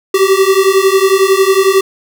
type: beating tone pair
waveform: square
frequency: 380.4 / 391.4 Hz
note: F#4 / G4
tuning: +48 / -3 cents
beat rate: 11 Hz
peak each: -11 dBFS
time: 0.14-1.81 s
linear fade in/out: 5 ms
effects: none